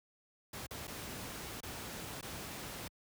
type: noise with dropouts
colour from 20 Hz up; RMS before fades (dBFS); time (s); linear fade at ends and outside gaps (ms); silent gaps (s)
pink; -44; 0.53-2.88; 5; 0.666-0.708 / 0.871-0.877 / 1.606-1.631 / 2.212-2.226
effects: high-pass 60 Hz 12 dB/octave